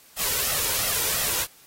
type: noise with flanger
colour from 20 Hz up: white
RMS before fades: -25 dBFS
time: 0.16-1.47 s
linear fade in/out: 50 ms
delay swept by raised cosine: 1.5 to 2.14 ms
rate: 2.9 Hz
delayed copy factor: +0.55
effects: white hiss -53 dBFS RMS until 1.66 s + AAC 48 kbps

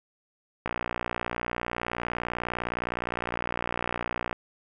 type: click train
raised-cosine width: 0.5 ms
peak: -14 dBFS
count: 220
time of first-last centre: 0.66-4.328 s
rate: 59.7 Hz
effects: none

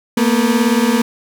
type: beating tone pair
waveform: 35% pulse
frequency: 225 / 243 Hz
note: A3 / B3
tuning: +39 / -28 cents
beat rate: 18 Hz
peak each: -13 dBFS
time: 0.17-1.02 s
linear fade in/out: 5 ms
effects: none

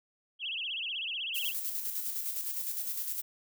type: tone with vibrato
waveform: sine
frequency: 2960 Hz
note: F#7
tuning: in tune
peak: -33 dBFS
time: 0.39-1.54 s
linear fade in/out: 50 ms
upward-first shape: sine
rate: 16 Hz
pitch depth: 210 cents each way
type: noise with tremolo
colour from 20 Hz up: violet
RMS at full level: -34 dBFS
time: 1.34-3.22 s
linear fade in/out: 20 ms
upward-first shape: square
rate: 9.8 Hz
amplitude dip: 40%
effects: none

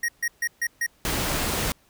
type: tone bursts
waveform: square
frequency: 1879 Hz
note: A#6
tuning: 13 cents sharp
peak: -23 dBFS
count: 5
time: 0.03-0.865 s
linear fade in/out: 5 ms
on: 55 ms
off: 140 ms
type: noise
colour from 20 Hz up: pink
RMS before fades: -26 dBFS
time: 1.05-1.72 s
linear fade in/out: 0 ms
effects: pink hiss -61 dBFS RMS until 1.89 s

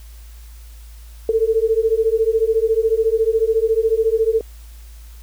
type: beating tone pair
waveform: sine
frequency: 440 / 454 Hz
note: A4 / A#4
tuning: 0 / -46 cents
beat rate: 14 Hz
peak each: -17 dBFS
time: 1.29-4.41 s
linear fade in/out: 2 ms
effects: added 56 Hz sine -36 dBFS peak until 5.22 s + white hiss -50 dBFS RMS until 5.22 s

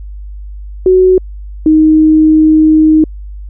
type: tone pair in turn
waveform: sine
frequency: 371 / 312 Hz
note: F#4 / D#4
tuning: +5 / +5 cents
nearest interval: minor third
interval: 300 cents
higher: first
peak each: -3 dBFS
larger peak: neither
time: 0.86-1.18 / 1.66-3.04 s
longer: second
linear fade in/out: 2 ms
effects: added 50 Hz sine -23 dBFS peak until 3.49 s

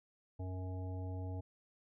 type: harmonic tone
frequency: 92.5 Hz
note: F#2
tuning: in tune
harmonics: 1 / 3 / 5 / 7 / 9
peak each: -39 / -49 / -53 / -54 / -56 dBFS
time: 0.39-1.41 s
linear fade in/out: 10 ms
effects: none

